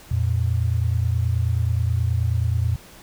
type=tone pair together; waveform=sine; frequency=85.71 / 115.1 Hz; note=F2 / A#2; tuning=-32 / -22 cents; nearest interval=perfect fourth; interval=510 cents; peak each=-21 dBFS; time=0.11-2.76 s; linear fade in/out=5 ms; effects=pink hiss -46 dBFS RMS until 3.02 s